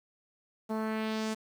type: tone with low-pass filter sweep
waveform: sawtooth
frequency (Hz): 218.8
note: A3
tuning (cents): -9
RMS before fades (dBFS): -33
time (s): 0.69-1.35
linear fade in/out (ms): 20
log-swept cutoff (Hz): 870 to 9000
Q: 1.4
effects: 9-bit